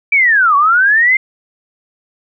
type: linear two-way sweep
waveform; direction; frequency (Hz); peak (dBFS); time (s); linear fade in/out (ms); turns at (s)
sine; down then up; 2349 to 1102 to 2123; -7; 0.12-1.17; 5; 0.56
effects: none